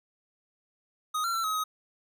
square tone with pitch steps, 1249 / 1367 / 1344 / 1273 / 1261 Hz, D#6 / F6 / E6 / D#6 / D#6, +6 / -37 / +33 / +39 / +23 cents, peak -28 dBFS, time 1.14-1.64 s, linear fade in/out 10 ms, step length 100 ms, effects none

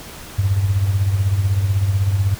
sine tone with tremolo, 98 Hz, G2, in tune, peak -11 dBFS, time 0.38-2.35 s, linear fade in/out 10 ms, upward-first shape triangle, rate 16 Hz, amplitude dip 70%, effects pink hiss -36 dBFS RMS until 2.39 s

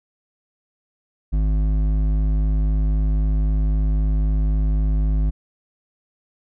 triangle tone with hard clipping, 51.91 Hz, G#1, in tune, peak -18 dBFS, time 1.32-5.31 s, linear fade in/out 20 ms, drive 13 dB, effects none

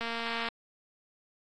click train, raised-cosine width 0.3 ms, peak -19 dBFS, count 111, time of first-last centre 0.01-0.486 s, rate 231 Hz, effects AAC 32 kbps

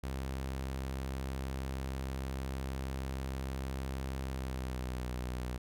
sawtooth tone with pitch glide, 66.4 to 62.31 Hz, C2 to B1, +26 to +16 cents, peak -32 dBFS, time 0.03-5.58 s, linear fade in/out 10 ms, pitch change -110 cents, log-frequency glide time 4.23-5.07 s, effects none

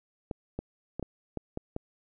clicks, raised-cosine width 2 ms, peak -20 dBFS, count 7, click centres 0.312 / 0.59 / 0.996 / 1.027 / 1.373 / 1.574 / 1.764 s, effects none

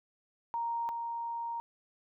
sine tone pair in turn, 932.3 / 932.3 Hz, A#5 / A#5, 0 / 0 cents, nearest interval unison, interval 0 cents, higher neither, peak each -31 / -34 dBFS, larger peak first, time 0.54-0.89 / 0.89-1.6 s, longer second, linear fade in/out 0 ms, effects none

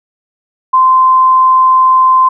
sine tone, 1037 Hz, C6, 16 cents flat, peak -4 dBFS, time 0.73-2.29 s, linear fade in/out 10 ms, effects none

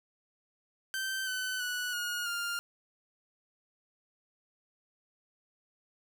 sawtooth tone with pitch steps, 1552 / 1513.1 / 1475.1 / 1438.1 / 1402 Hz, G6 / F#6 / F#6 / F#6 / F6, -18 / +38 / -6 / -50 / +6 cents, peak -29 dBFS, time 0.94-2.59 s, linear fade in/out 0 ms, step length 330 ms, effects none

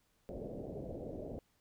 white low-pass noise, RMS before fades -44 dBFS, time 0.29-1.39 s, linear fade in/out 0 ms, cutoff 620 Hz, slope 48 dB/octave, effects pink hiss -75 dBFS RMS until 1.6 s

